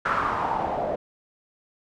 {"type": "noise with low-pass filter sweep", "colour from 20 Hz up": "white", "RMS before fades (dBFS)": -26, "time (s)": [0.05, 0.96], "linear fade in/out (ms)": 10, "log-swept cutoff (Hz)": [1400, 600], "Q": 4.6, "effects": []}